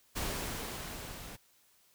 pink noise with level ramp, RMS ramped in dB -35 to -47 dBFS, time 0.15-1.37 s, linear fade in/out 20 ms, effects white hiss -67 dBFS RMS until 1.94 s

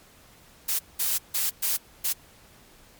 blue noise bursts at uneven times, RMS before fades -25 dBFS, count 5, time 0.68-0.79 / 0.99-1.18 / 1.34-1.5 / 1.62-1.77 / 2.04-2.13 s, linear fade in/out 10 ms, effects pink hiss -54 dBFS RMS until 2.99 s + MP3 96 kbps

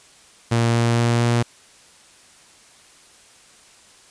sawtooth tone with pitch steps, 116.54 / 117.28 / 118.03 / 118.78 Hz, A#2 / A#2 / A#2 / A#2, 0 / +11 / +22 / +33 cents, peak -12 dBFS, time 0.51-1.43 s, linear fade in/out 10 ms, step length 230 ms, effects white hiss -50 dBFS RMS until 4.1 s + resampled to 22050 Hz

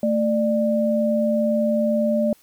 sine tone pair together, 222.9 / 595 Hz, A3 / D5, +23 / +22 cents, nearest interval octave + perfect fourth, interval 1699 cents, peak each -20 dBFS, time 0.03-2.33 s, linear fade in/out 2 ms, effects white hiss -56 dBFS RMS until 2.42 s

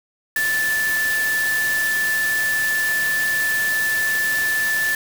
sine tone in noise, 1751 Hz, A6, 9 cents flat, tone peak -18 dBFS, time 0.36-4.95 s, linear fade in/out 2 ms, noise white, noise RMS -28 dBFS, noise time 0.36-4.95 s, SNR +7 dB, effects none

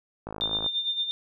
click train, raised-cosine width 1 ms, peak -21 dBFS, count 22, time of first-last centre 0.27-0.663 s, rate 53.5 Hz
sine tone with tremolo, 3608 Hz, A7, 43 cents sharp, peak -23 dBFS, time 0.41-1.11 s, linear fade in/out 0 ms, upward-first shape sine, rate 8.8 Hz, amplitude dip 65%
effects none

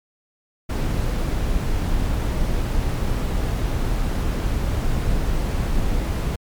brown noise, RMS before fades -21 dBFS, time 0.69-6.36 s, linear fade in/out 10 ms, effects MP3 96 kbps

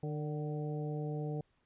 harmonic tone with a mistuned harmonic, 150.7 Hz, D3, 45 cents sharp, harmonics 1 / 2 / 3 / 4 / 5, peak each -36 / -44 / -42 / -49 / -49 dBFS, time 0.03-1.41 s, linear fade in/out 2 ms, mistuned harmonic 4, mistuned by -50 cents, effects pink hiss -75 dBFS RMS until 1.65 s + resampled to 8000 Hz

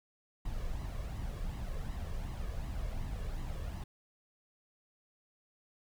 brown noise with flanger, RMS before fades -38 dBFS, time 0.45-3.84 s, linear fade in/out 5 ms, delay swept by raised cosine 1 to 1.81 ms, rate 2.7 Hz, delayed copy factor +0.55, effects none

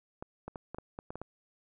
clicks, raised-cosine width 1 ms, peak -26 dBFS, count 9, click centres 0.225 / 0.48 / 0.558 / 0.746 / 0.785 / 0.989 / 1.105 / 1.156 / 1.216 s, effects none

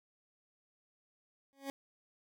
20% pulse tone with exponential growth, 274.4 Hz, C#4, 17 cents flat, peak -30 dBFS, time 1.53-1.7 s, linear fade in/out 0 ms, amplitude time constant 36 ms, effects none

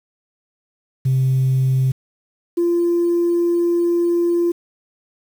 sine tone pair in turn, 131.3 / 344.5 Hz, C3 / F4, +6 / -24 cents, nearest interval octave + perfect fourth, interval 1670 cents, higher second, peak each -12 / -13 dBFS, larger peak first, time 1.05-1.92 / 2.57-4.52 s, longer second, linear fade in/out 10 ms, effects tanh soft clip ceiling -11 dBFS + 7-bit

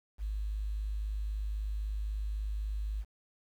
sine tone with quantisation, 51.91 Hz, G#1, in tune, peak -32 dBFS, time 0.18-3.05 s, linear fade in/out 50 ms, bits 10, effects none

